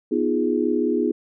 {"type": "chord", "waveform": "sine", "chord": "F half-diminished seventh", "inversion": "second", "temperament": "equal", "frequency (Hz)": [246.9, 311.1, 349.2, 415.3], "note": ["Cb4", "Eb4", "F4", "Ab4"], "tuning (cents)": [0, 0, 0, 0], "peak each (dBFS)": -24, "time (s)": [0.11, 1.12], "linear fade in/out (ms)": 10, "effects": []}